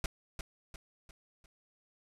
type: noise with echo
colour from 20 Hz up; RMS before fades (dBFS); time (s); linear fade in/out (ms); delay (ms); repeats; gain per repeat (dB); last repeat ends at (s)
pink; -32; 0.04-0.06; 2; 350; 4; -7; 1.46
effects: low-pass 10000 Hz 12 dB/octave